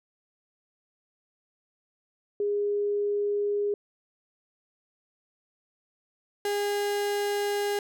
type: tone pair in turn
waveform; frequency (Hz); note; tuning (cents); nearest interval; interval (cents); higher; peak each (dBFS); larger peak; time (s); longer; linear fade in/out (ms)
sine / 35% pulse; 410 / 408.3; G#4 / G#4; -22 / -29; unison; 7; first; -24; neither; 2.4-3.74 / 6.45-7.79; neither; 2
effects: none